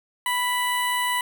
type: tone with notch filter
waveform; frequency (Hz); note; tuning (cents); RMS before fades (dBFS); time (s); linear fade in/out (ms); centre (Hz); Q
15% pulse; 987.8; B5; 0; -24; 0.26-1.21; 2; 4900; 0.96
effects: 7-bit